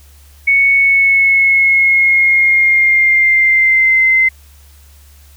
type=tone with pitch glide; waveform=sine; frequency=2217 to 2069 Hz; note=C#7 to C7; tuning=0 to -20 cents; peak=-7 dBFS; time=0.47-4.29 s; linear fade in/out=10 ms; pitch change=-120 cents; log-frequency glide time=0.74-4 s; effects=added 71 Hz sine -40 dBFS peak until 5.36 s + white hiss -48 dBFS RMS until 5.36 s